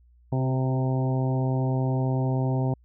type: harmonic tone with a mistuned harmonic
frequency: 130.8 Hz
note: C3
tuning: in tune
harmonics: 1 / 2 / 3 / 4 / 5 / 6 / 7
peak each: -23 / -30 / -34 / -37 / -36 / -38 / -39 dBFS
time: 0.32-2.74 s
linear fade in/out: 5 ms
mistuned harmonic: 3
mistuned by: -15 cents
effects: added 60 Hz sine -54 dBFS peak until 2.84 s